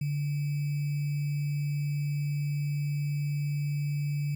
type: tone with sample-and-hold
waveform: sine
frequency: 145.2 Hz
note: D3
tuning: 19 cents flat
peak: -27 dBFS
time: 0.01-4.35 s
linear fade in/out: 5 ms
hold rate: 2450 Hz
effects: none